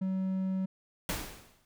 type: tone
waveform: triangle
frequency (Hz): 189.1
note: F#3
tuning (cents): +38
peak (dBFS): -27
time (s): 0.01-0.66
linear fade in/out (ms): 10
type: noise with exponential decay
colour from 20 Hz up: pink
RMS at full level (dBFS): -31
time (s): 1.09-1.65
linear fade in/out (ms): 1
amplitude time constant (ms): 120
effects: none